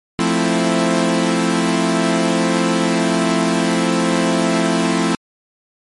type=chord; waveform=sawtooth; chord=F major seventh; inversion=none; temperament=equal; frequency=174.61 / 220 / 261.6 / 329.6 Hz; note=F3 / A3 / C4 / E4; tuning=0 / 0 / 0 / 0 cents; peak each=-16 dBFS; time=0.19-5.15 s; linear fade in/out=0 ms; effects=MP3 48 kbps